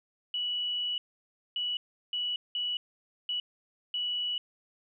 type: tone bursts at uneven times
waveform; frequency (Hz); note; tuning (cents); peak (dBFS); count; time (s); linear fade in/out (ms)
sine; 2944; F#7; -9; -29; 6; 0.34-0.98 / 1.56-1.77 / 2.13-2.36 / 2.55-2.77 / 3.29-3.4 / 3.94-4.38; 2
effects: none